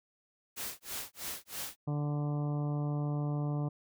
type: noise with tremolo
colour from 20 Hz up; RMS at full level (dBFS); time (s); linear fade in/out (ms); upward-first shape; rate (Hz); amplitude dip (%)
white; -38; 0.56-1.77; 20; sine; 3.1; 100
type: harmonic tone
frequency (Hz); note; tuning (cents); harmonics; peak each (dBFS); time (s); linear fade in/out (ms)
146.83; D3; 0; 1 / 2 / 3 / 4 / 5 / 6 / 7 / 8; -31 / -39 / -46 / -46 / -47 / -53 / -51 / -55; 1.87-3.69; 10
effects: none